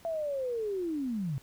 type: linear sweep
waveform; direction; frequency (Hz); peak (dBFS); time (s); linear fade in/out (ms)
sine; down; 675 to 126.4; -30; 0.05-1.38; 0
effects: pink hiss -58 dBFS RMS until 1.42 s